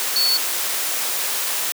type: tone in noise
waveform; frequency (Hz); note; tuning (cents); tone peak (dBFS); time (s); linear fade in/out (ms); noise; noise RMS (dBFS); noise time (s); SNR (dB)
sine; 4435; C#8; 0; -16; 0.16-0.37; 0; white; -23; 0-1.72; +4
effects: high-pass 400 Hz 12 dB/octave